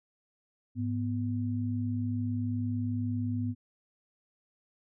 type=tone pair together; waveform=sine; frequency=104.59 / 246.9 Hz; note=G#2 / B3; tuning=+13 / 0 cents; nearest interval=octave + minor third; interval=1487 cents; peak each=-31 / -32 dBFS; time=0.75-3.55 s; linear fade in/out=50 ms; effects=none